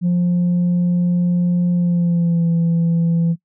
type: tone with pitch glide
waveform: sine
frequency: 176.2 to 167.76 Hz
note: F3 to E3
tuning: +16 to +31 cents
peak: -11 dBFS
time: 0.01-3.36 s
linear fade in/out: 50 ms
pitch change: -85 cents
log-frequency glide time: 1.72-2.48 s
effects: noise-tail reverb RT60 0.1 s tail -22 dB re dry + tanh soft clip ceiling -12 dBFS